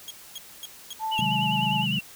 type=tone bursts; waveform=sawtooth; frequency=3275 Hz; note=G#7; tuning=25 cents flat; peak=-31 dBFS; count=5; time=0.08-1.205 s; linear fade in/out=0 ms; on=25 ms; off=250 ms
type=tone with pitch glide; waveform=sine; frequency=880 to 858.9 Hz; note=A5 to A5; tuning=0 to -42 cents; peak=-26 dBFS; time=0.99-1.86 s; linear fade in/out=50 ms; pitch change=-42 cents; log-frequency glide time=1.12-1.3 s
type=tone with vibrato; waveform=sine; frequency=2849 Hz; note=F7; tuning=34 cents sharp; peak=-26 dBFS; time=1.11-2.01 s; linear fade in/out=20 ms; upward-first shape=sine; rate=9.9 Hz; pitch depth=81 cents each way
type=chord; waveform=sine; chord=Ab dominant seventh; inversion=first; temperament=equal; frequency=130.81 / 155.56 / 185 / 207.7 Hz; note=C3 / Eb3 / Gb3 / Ab3; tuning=0 / 0 / 0 / 0 cents; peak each=-31 / -32 / -31 / -31 dBFS; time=1.19-1.99 s; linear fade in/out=2 ms
effects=white hiss -47 dBFS RMS until 2.15 s